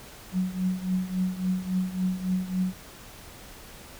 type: tone with tremolo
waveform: sine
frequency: 185 Hz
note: F#3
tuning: in tune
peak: -21 dBFS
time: 0.32-2.74 s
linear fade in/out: 50 ms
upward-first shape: triangle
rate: 3.6 Hz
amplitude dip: 85%
effects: pink hiss -46 dBFS RMS until 3.99 s